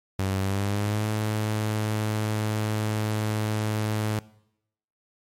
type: tone with pitch glide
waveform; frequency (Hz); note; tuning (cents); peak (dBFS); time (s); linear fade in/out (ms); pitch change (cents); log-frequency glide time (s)
sawtooth; 96.3 to 107.47; G2 to A2; -30 to -40; -20; 0.19-4.19; 0; +190; 0.4-1.05
effects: noise-tail reverb RT60 0.8 s tail -21 dB re dry + MP3 64 kbps